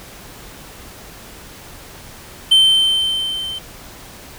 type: tone with level ramp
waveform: triangle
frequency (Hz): 3100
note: G7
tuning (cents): -20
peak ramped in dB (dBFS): -5 to -23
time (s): 2.51-3.59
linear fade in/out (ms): 10
effects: pink hiss -38 dBFS RMS until 4.38 s